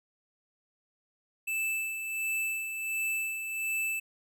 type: tone with tremolo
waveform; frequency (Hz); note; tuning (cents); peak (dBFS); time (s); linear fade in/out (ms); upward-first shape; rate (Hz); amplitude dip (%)
square; 2637; E7; 0; -29; 1.47-4; 10; sine; 1.4; 50
effects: none